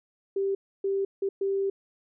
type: tone bursts at uneven times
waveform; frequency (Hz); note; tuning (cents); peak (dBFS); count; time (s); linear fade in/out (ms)
sine; 392; G4; 0; -24; 4; 0.36-0.55 / 0.84-1.05 / 1.22-1.29 / 1.41-1.7; 5
effects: none